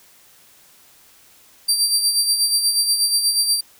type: tone with tremolo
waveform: 25% pulse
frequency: 4699 Hz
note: D8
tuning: in tune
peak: -9 dBFS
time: 1.68-3.61 s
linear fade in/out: 10 ms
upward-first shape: sine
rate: 8.3 Hz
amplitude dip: 55%
effects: white hiss -51 dBFS RMS until 3.79 s